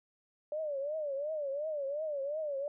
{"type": "tone with vibrato", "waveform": "sine", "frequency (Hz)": 586, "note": "D5", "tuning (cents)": -4, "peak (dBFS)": -33, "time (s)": [0.52, 2.68], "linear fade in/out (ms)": 2, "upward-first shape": "triangle", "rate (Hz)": 2.8, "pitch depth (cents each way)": 160, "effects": []}